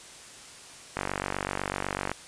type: click train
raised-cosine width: 0.5 ms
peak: -13 dBFS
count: 56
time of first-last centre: 0.97-2.116 s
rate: 48 Hz
effects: white hiss -47 dBFS RMS until 2.27 s + resampled to 22050 Hz